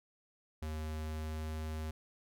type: tone with pitch glide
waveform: square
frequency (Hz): 77.78 to 78.28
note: D#2 to D#2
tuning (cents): 0 to +11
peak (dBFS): -38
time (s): 0.62-1.91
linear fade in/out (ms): 5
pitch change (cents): +11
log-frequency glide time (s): 0.83-1.55
effects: none